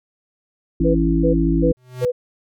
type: harmonic tone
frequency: 55.2 Hz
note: A1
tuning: 6 cents sharp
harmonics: 1 / 3 / 5 / 6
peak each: -20 / -20 / -20 / -20 dBFS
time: 0.8-1.72 s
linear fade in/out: 5 ms
type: tone bursts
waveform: sine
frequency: 493.9 Hz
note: B4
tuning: in tune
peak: -16 dBFS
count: 4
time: 0.84-2.12 s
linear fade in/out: 20 ms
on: 110 ms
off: 280 ms
type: tone with exponential growth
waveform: square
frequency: 126.3 Hz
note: B2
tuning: 39 cents sharp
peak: -21 dBFS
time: 1.77-2.05 s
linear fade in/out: 0 ms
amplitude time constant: 60 ms
effects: none